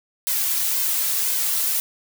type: noise with flanger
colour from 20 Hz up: blue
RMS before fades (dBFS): -22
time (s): 0.27-1.8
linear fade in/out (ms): 0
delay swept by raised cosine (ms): 1.9 to 3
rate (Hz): 1.9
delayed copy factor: +0.6
effects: none